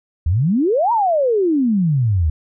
sine exponential two-way sweep, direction up then down, 73.42 to 970 to 73.42 Hz, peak -13 dBFS, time 0.26-2.3 s, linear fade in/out 5 ms, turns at 0.92 s, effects none

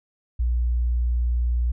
sine tone, 59.9 Hz, A#1, 48 cents sharp, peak -19 dBFS, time 0.39-1.72 s, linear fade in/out 10 ms, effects none

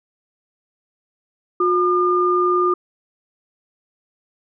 sine tone pair together, 359.1 / 1208 Hz, F4 / D6, +48 / +48 cents, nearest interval octave + major sixth, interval 2100 cents, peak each -17 dBFS, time 1.6-2.74 s, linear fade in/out 5 ms, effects none

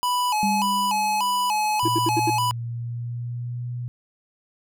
square tone with vibrato, 917 Hz, A#5, 29 cents flat, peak -21 dBFS, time 0.03-2.51 s, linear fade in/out 0 ms, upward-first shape square, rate 1.7 Hz, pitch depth 130 cents each way
sine tone with exponential decay, 200.3 Hz, G3, 38 cents sharp, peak -21 dBFS, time 0.43-2 s, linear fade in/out 0 ms, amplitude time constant 340 ms
sine tone with pitch glide, 117.4 to 121.89 Hz, A#2 to B2, +13 to -22 cents, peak -27 dBFS, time 1.83-3.88 s, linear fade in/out 0 ms, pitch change +65 cents, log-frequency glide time 2.6-3.68 s
triangle tone bursts, 332 Hz, E4, 12 cents sharp, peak -18 dBFS, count 5, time 1.85-2.302 s, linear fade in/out 5 ms, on 32 ms, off 73 ms
effects none

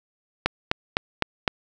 click train, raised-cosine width 0.3 ms, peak -3 dBFS, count 5, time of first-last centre 0.46-1.478 s, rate 3.93 Hz, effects none

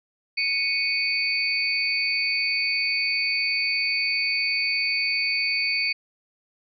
sine tone cluster, 2222 / 2485 / 4540 Hz, C#7 / D#7 / C#8, +4 / -3 / +41 cents, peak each -26 dBFS, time 0.37-5.93 s, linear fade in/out 10 ms, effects none

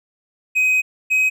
triangle tone pair in turn, 2519 / 2530 Hz, D#7 / D#7, +21 / +28 cents, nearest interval unison, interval 7 cents, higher second, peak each -12 dBFS, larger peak neither, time 0.55-0.82 / 1.1-1.3 s, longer first, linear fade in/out 20 ms, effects none

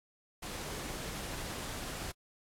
pink noise, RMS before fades -41 dBFS, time 0.42-2.12 s, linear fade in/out 10 ms, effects low-pass 12000 Hz 12 dB/octave + AAC 64 kbps

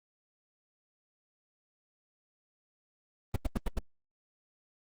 brown noise bursts, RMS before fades -27 dBFS, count 5, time 3.34-3.789 s, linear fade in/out 5 ms, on 21 ms, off 86 ms, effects Opus 24 kbps

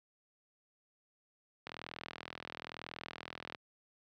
click train, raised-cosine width 0.3 ms, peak -26 dBFS, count 78, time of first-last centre 1.67-3.548 s, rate 41 Hz, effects high-pass 100 Hz 12 dB/octave

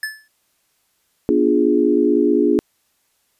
square tone with exponential decay, 1738 Hz, A6, 22 cents flat, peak -20 dBFS, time 0.03-0.28 s, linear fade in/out 2 ms, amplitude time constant 54 ms
sine chord, B diminished seventh, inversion none, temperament equal with one note detuned, 243.8 / 293.7 / 349.2 / 415.3 Hz, B3 / D4 / F4 / Ab4, -22 / 0 / 0 / 0 cents, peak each -20 / -17 / -18 / -18 dBFS, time 1.29-2.59 s, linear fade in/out 0 ms
effects white hiss -65 dBFS RMS until 3.39 s + resampled to 32000 Hz

